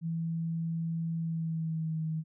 sine tone with pitch glide, 164.81 to 158.65 Hz, E3 to D#3, 0 to +34 cents, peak -30 dBFS, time 0.01-2.24 s, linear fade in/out 50 ms, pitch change -66 cents, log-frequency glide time 1.17-2.03 s, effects none

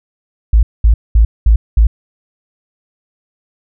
sine tone bursts, 55 Hz, A1, in tune, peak -4 dBFS, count 5, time 0.53-1.87 s, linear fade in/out 5 ms, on 100 ms, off 210 ms, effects none

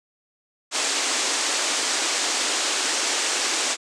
white band-pass noise, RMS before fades -24 dBFS, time 0.71-3.77 s, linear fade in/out 50 ms, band 260 to 8300 Hz, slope 48 dB/octave, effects none

